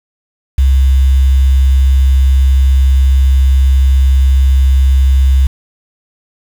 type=tone with quantisation; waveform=sine; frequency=66.4 Hz; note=C2; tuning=26 cents sharp; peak=-5 dBFS; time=0.58-5.47 s; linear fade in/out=5 ms; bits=5; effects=none